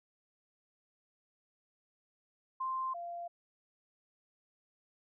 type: tone pair in turn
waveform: sine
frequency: 1046.5 / 690.9 Hz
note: C6 / F5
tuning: 0 / -19 cents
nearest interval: perfect fifth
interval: 719 cents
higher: first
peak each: -33 / -39 dBFS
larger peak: first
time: 2.6-2.94 / 2.94-3.28 s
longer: neither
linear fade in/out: 10 ms
effects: none